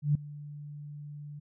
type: tone with ADSR envelope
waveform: sine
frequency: 146.83 Hz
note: D3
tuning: in tune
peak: -20 dBFS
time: 0.02-1.4 s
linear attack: 130 ms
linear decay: 4 ms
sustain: -20 dB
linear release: 15 ms
effects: none